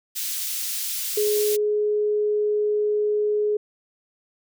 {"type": "high-pass noise", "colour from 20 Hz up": "white", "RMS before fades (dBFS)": -28, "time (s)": [0.15, 1.57], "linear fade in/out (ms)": 20, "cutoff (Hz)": 3200, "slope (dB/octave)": 12}
{"type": "tone", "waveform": "sine", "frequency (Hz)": 419.8, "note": "G#4", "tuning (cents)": 19, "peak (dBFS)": -19, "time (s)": [1.17, 3.57], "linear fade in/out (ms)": 5}
{"effects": []}